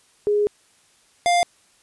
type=tone pair in turn; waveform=sine / square; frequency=414.7 / 700.3 Hz; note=G#4 / F5; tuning=-3 / +5 cents; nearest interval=major sixth; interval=908 cents; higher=second; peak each=-16 dBFS; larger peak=neither; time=0.27-0.47 / 1.26-1.43 s; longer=first; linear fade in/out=0 ms; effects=white hiss -58 dBFS RMS until 1.82 s + resampled to 24000 Hz